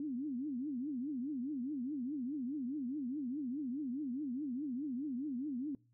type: tone with vibrato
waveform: sine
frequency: 270 Hz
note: C#4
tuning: 45 cents flat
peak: -36 dBFS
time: 0-5.75 s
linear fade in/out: 2 ms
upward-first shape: triangle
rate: 4.8 Hz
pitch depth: 270 cents each way
effects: noise-tail reverb RT60 0.3 s tail -22 dB re dry + added 119 Hz sine -68 dBFS peak until 5.93 s